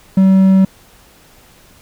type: tone with hard clipping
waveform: triangle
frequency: 190.9 Hz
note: G3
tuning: 46 cents flat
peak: -7 dBFS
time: 0.17-0.65 s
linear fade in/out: 5 ms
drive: 6 dB
effects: pink hiss -46 dBFS RMS until 1.81 s